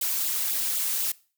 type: noise with flanger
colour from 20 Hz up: blue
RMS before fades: -27 dBFS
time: 0.01-1.12 s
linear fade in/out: 5 ms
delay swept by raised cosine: 0.25 to 3.95 ms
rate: 3.9 Hz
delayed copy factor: +0.95
effects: noise-tail reverb RT60 0.4 s tail -22 dB re dry